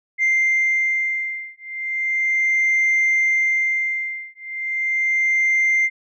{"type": "beating tone pair", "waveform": "sine", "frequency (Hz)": [2093, 2093.36], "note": ["C7", "C7"], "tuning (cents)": [0, 0], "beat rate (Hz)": 0.36, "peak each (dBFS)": -19, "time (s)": [0.18, 5.9], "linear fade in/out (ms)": 50, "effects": ["tanh soft clip ceiling -12 dBFS"]}